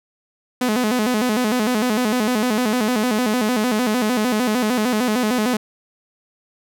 sawtooth tone with vibrato, 231.2 Hz, A#3, 14 cents flat, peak -13 dBFS, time 0.61-5.57 s, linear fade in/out 5 ms, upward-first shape square, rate 6.6 Hz, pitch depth 140 cents each way, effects none

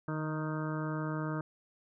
harmonic tone with a mistuned harmonic, 155.56 Hz, D#3, in tune, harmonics 1 / 2 / 3 / 4 / 6 / 7 / 8 / 9 / 10, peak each -35 / -38 / -45 / -44 / -46 / -49 / -44 / -49 / -47 dBFS, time 0.08-1.41 s, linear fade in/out 2 ms, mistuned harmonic 1, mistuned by -20 cents, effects none

